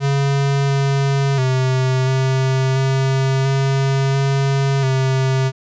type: tone with pitch steps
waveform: square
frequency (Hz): 139 / 138.1 / 129.9 / 131.9 / 133.7 / 135.9 / 137.3 / 132.2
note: C#3 / C#3 / C3 / C3 / C3 / C#3 / C#3 / C3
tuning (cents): +5 / -6 / -12 / +14 / +38 / -34 / -16 / +18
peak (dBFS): -15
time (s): 0-5.52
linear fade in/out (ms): 50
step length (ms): 690
effects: resampled to 16000 Hz